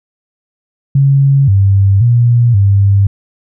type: tone with pitch steps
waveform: sine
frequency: 138.1 / 98.2 / 119.5 / 99.3 Hz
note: C#3 / G2 / A#2 / G2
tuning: -6 / +4 / +43 / +23 cents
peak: -5 dBFS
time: 0.95-3.07 s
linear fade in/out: 5 ms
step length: 530 ms
effects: none